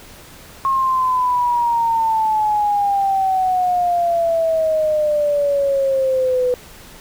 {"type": "exponential sweep", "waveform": "sine", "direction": "down", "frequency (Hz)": [1082, 495.2], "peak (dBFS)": -14, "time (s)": [0.65, 6.54], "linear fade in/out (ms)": 0, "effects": ["pink hiss -41 dBFS RMS until 7 s"]}